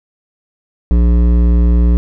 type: tone with hard clipping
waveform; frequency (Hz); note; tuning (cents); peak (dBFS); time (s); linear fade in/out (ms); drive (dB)
triangle; 59; A#1; +22; -9; 0.91-1.97; 0; 16
effects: none